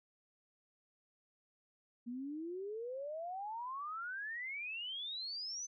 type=exponential sweep; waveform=sine; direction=up; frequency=233.1 to 6200 Hz; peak=-40 dBFS; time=2.06-5.67 s; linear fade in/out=20 ms; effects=none